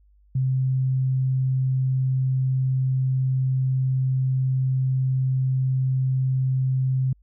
sine tone, 130.81 Hz, C3, in tune, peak -19 dBFS, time 0.35-7.13 s, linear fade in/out 5 ms, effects added 50 Hz sine -54 dBFS peak until 7.22 s

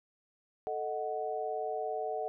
sine chord, D# diminished, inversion second, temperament equal, 440 / 622.3 / 740 Hz, A4 / D#5 / F#5, 0 / 0 / 0 cents, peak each -37 / -38 / -36 dBFS, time 0.67-2.28 s, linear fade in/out 0 ms, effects none

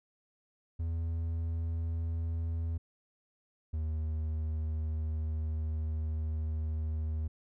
triangle tone pair in turn, 82.41 / 78.35 Hz, E2 / D#2, 0 / +13 cents, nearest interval minor second, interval 87 cents, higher first, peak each -29 / -29 dBFS, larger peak neither, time 0.79-2.78 / 3.73-7.28 s, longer second, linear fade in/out 10 ms, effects none

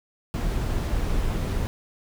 brown noise, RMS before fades -25 dBFS, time 0.34-1.67 s, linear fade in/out 0 ms, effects none

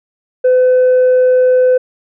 sine tone with tanh clipping, 507 Hz, B4, 45 cents sharp, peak -7 dBFS, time 0.44-1.78 s, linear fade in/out 10 ms, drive 1 dB, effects none

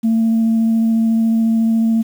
sine tone with vibrato, 225.5 Hz, A3, 43 cents sharp, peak -10 dBFS, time 0.03-2.03 s, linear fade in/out 20 ms, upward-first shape sine, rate 14 Hz, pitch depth 9 cents each way, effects tanh soft clip ceiling -9 dBFS + 7-bit

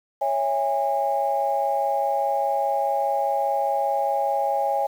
sine chord, C# minor, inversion none, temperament equal with one note detuned, 554.4 / 659.3 / 816.8 Hz, C#5 / E5 / G#5, 0 / 0 / -29 cents, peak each -25 / -27 / -22 dBFS, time 0.21-4.87 s, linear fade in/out 10 ms, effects tanh soft clip ceiling -11 dBFS + 8-bit

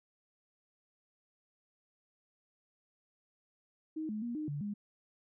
sine tone with pitch steps, 314 / 213.5 / 237.6 / 305.8 / 144.9 / 205.5 Hz, D#4 / G#3 / A#3 / D#4 / D3 / G#3, +16 / +48 / +33 / -30 / -23 / -18 cents, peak -35 dBFS, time 3.96-4.74 s, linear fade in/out 10 ms, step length 130 ms, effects none

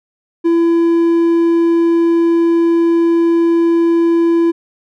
triangle tone, 335.9 Hz, E4, 33 cents sharp, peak -7 dBFS, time 0.44-4.52 s, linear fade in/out 20 ms, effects none

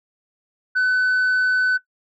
sine tone, 1506 Hz, F#6, 30 cents sharp, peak -13 dBFS, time 0.75-1.78 s, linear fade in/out 20 ms, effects noise-tail reverb RT60 0.1 s tail -17 dB re dry + tanh soft clip ceiling -15 dBFS

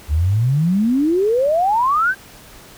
sine exponential sweep, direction up, 69.8 to 1615 Hz, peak -13 dBFS, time 0.08-2.15 s, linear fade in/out 50 ms, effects pink hiss -42 dBFS RMS until 2.77 s

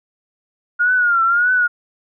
sine tone with vibrato, 1421 Hz, F6, 30 cents sharp, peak -12 dBFS, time 0.79-1.68 s, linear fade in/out 20 ms, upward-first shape triangle, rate 1.7 Hz, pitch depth 110 cents each way, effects none

